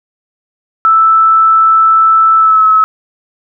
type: tone with pitch glide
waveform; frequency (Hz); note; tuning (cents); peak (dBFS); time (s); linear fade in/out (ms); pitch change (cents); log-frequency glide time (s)
sine; 1318.5 to 1291.4; E6 to E6; 0 to -36; -4; 0.85-2.84; 0; -36; 2.37-2.65
effects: none